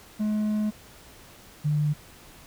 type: tone pair in turn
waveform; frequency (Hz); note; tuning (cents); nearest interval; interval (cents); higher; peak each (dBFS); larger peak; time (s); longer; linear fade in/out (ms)
triangle / sine; 212.5 / 149.29; G#3 / D3; +40 / +29; tritone; 611; first; -21; neither; 0.19-0.71 / 1.64-1.94; first; 20
effects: pink hiss -50 dBFS RMS until 2.46 s